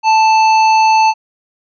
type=tone with tanh clipping; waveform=sine; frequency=880 Hz; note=A5; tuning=in tune; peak=-9 dBFS; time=0.03-1.14 s; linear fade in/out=50 ms; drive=15 dB; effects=resampled to 16000 Hz